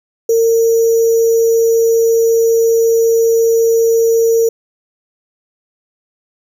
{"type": "tone with sample-and-hold", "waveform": "sine", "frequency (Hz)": 457.3, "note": "A#4", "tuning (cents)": -33, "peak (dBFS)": -8, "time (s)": [0.29, 4.49], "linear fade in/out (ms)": 5, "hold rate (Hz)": 6300, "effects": []}